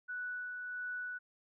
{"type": "tone with tremolo", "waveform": "sine", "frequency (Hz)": 1480, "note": "F#6", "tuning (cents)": 0, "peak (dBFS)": -37, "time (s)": [0.08, 1.19], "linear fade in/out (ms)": 20, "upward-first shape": "sine", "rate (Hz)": 1.5, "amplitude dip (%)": 30, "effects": []}